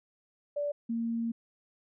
sine tone pair in turn, 581 / 230.6 Hz, D5 / A#3, -19 / -19 cents, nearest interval octave + major third, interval 1600 cents, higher first, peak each -29 / -29 dBFS, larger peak neither, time 0.56-0.72 / 0.89-1.32 s, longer second, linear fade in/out 10 ms, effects none

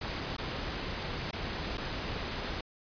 pink noise with dropouts, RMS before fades -36 dBFS, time 0.01-2.61 s, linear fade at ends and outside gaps 5 ms, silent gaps 0.367-0.381 / 1.311-1.329 / 1.773-1.779 s, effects resampled to 11025 Hz

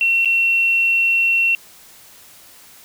sine tone with dropouts, 2720 Hz, F7, 46 cents flat, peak -13 dBFS, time 0.01-1.55 s, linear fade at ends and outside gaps 1 ms, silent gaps 0.248-0.256 s, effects white hiss -45 dBFS RMS until 2.84 s

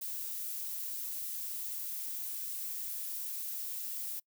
violet noise, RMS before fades -39 dBFS, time 0.01-4.2 s, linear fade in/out 10 ms, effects noise-tail reverb RT60 0.1 s tail -25 dB re dry

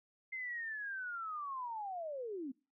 sine linear sweep, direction down, 2093 to 246.9 Hz, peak -39 dBFS, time 0.32-2.52 s, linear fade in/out 10 ms, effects noise-tail reverb RT60 0.3 s tail -22 dB re dry

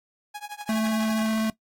sawtooth tone with tremolo, 830.6 Hz, G#5, in tune, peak -28 dBFS, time 0.34-1.27 s, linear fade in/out 10 ms, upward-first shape triangle, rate 12 Hz, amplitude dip 100%
square tone with vibrato, 220 Hz, A3, in tune, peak -23 dBFS, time 0.69-1.5 s, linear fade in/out 2 ms, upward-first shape sine, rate 15 Hz, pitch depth 8 cents each way
effects noise-tail reverb RT60 0.1 s tail -18 dB re dry + AAC 64 kbps

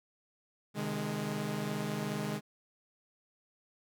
sawtooth chord, Ab major, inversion first, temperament equal with one note detuned, 130.81 / 153.33 / 207.7 Hz, C3 / Eb3 / Ab3, 0 / -25 / 0 cents, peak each -38 / -34 / -32 dBFS, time 0.74-2.41 s, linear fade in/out 50 ms, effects none

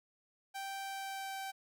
sawtooth tone with pitch glide, 782 to 775.7 Hz, G5 to G5, -4 to -18 cents, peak -36 dBFS, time 0.54-1.52 s, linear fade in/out 20 ms, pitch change -14 cents, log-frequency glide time 0.8-1.4 s, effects none

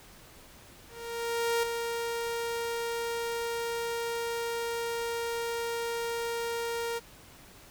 sawtooth tone with ADSR envelope, 466.2 Hz, A#4, in tune, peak -21 dBFS, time 0.88-7 s, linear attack 750 ms, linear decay 6 ms, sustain -6 dB, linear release 26 ms, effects pink hiss -53 dBFS RMS until 7.7 s

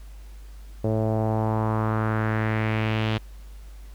sawtooth tone with low-pass filter sweep, 109.7 Hz, A2, 5 cents flat, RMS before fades -24 dBFS, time 0.84-3.18 s, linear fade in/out 5 ms, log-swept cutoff 540 to 3300 Hz, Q 2.6, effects added 50 Hz sine -39 dBFS peak until 3.94 s + pink hiss -56 dBFS RMS until 3.94 s

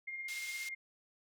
sine tone with tremolo, 2121 Hz, C7, 23 cents sharp, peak -38 dBFS, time 0.07-0.75 s, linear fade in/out 10 ms, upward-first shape sine, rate 17 Hz, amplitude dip 40%
white band-pass noise, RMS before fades -47 dBFS, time 0.28-0.69 s, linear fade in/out 5 ms, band 2500 to 7100 Hz, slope 12 dB/octave
effects none

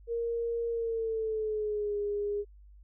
sine tone with pitch glide, 466.2 to 410.6 Hz, A#4 to G#4, 0 to -20 cents, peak -29 dBFS, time 0.07-2.45 s, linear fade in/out 50 ms, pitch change -220 cents, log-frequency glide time 0.69-1.97 s, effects added 50 Hz sine -51 dBFS peak until 2.83 s

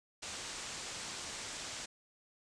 white low-pass noise, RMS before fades -44 dBFS, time 0.22-1.86 s, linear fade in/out 10 ms, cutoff 8300 Hz, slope 48 dB/octave, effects none

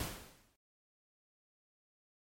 pink noise with exponential decay, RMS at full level -37 dBFS, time 0-0.56 s, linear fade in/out 2 ms, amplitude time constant 120 ms, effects MP3 64 kbps

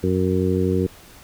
harmonic tone, 92.5 Hz, F#2, in tune, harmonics 1 / 2 / 3 / 4 / 5, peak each -23 / -23 / -25 / -23 / -25 dBFS, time 0.03-0.87 s, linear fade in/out 10 ms, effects pink hiss -46 dBFS RMS until 1.23 s

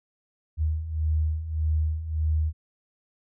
sine beating tone pair, 76.9 / 78.6 Hz, D#2 / D#2, -20 / +18 cents, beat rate 1.7 Hz, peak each -29 / -24 dBFS, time 0.57-2.53 s, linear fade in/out 50 ms, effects none

